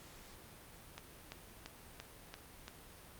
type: click train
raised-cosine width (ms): 0.2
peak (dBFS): -28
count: 6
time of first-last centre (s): 0.98-2.681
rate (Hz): 2.94
effects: pink hiss -56 dBFS RMS until 3.19 s + Opus 48 kbps